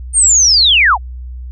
sine linear sweep, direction down, 8970 to 651 Hz, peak -6 dBFS, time 0.13-0.98 s, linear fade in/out 50 ms, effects added 62 Hz sine -24 dBFS peak until 1.51 s

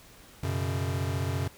square chord, F# suspended fourth, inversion none, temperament equal, 92.5 / 123.47 / 138.59 Hz, F#2 / B2 / C#3, 0 / 0 / 0 cents, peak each -31 / -35 / -34 dBFS, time 0.43-1.48 s, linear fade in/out 5 ms, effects pink hiss -53 dBFS RMS until 1.57 s

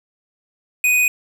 sine tone with hard clipping, 2489 Hz, D#7, in tune, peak -14 dBFS, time 0.84-1.08 s, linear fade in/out 2 ms, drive 18 dB, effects none

